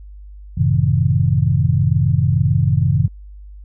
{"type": "chord", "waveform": "sine", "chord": "F# diminished seventh", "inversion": "none", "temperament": "just", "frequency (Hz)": [92.5, 111, 133.2, 159.84], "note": ["F#2", "A2", "C3", "Eb3"], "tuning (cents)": [0, 16, 31, 47], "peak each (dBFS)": [-18, -19, -16, -19], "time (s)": [0.57, 3.08], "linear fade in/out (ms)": 10, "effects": ["added 50 Hz sine -34 dBFS peak until 3.64 s"]}